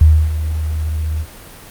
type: tone with ADSR envelope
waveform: sine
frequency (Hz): 77.78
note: D#2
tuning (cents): 0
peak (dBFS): -3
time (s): 0.01-1.26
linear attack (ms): 4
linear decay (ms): 280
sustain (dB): -13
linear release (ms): 50
effects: pink hiss -37 dBFS RMS until 1.7 s + Opus 32 kbps